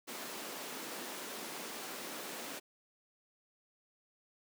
pink high-pass noise, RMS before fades -44 dBFS, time 0.07-2.6 s, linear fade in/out 20 ms, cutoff 230 Hz, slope 24 dB/octave, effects none

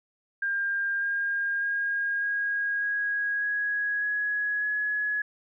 sine tone with pitch steps, 1602 / 1614.1 / 1626.2 / 1638.5 / 1650.8 / 1663.3 / 1675.8 / 1688.5 Hz, G6 / G#6 / G#6 / G#6 / G#6 / G#6 / G#6 / G#6, +37 / -50 / -37 / -24 / -11 / +2 / +15 / +28 cents, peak -25 dBFS, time 0.42-5.22 s, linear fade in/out 5 ms, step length 600 ms, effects none

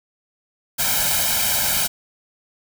white noise with comb filter, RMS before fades -20 dBFS, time 0.78-1.88 s, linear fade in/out 20 ms, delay 1.3 ms, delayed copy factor +0.8, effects none

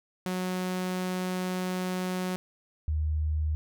sawtooth / sine tone pair in turn, 183.5 / 76.95 Hz, F#3 / D#2, -14 / -19 cents, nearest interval octave + minor third, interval 1505 cents, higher first, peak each -25 dBFS, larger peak neither, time 0.26-2.36 / 2.88-3.55 s, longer first, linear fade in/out 0 ms, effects none

